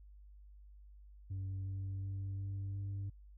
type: tone with pitch steps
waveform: sine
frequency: 95.8 / 96.58 / 97.36 / 98.15 / 98.95 Hz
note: G2 / G2 / G2 / G2 / G2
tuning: -39 / -25 / -11 / +3 / +17 cents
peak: -35 dBFS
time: 1.3-3.1 s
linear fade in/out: 10 ms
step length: 360 ms
effects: tanh soft clip ceiling -37 dBFS + added 50 Hz sine -54 dBFS peak until 3.37 s